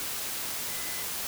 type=tone in noise; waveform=sine; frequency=2019 Hz; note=B6; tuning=38 cents sharp; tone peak=-44 dBFS; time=0.69-1.03 s; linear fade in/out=0 ms; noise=white; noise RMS=-34 dBFS; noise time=0-1.27 s; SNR=-13 dB; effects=none